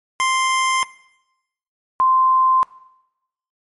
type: tone pair in turn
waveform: 25% pulse / sine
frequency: 1046.5 / 1041.1 Hz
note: C6 / C6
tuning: 0 / -9 cents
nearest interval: unison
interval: 9 cents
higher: first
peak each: -12 dBFS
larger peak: neither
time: 0.2-0.83 / 2-2.63 s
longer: neither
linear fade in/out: 0 ms
effects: noise-tail reverb RT60 0.9 s tail -20 dB re dry + MP3 48 kbps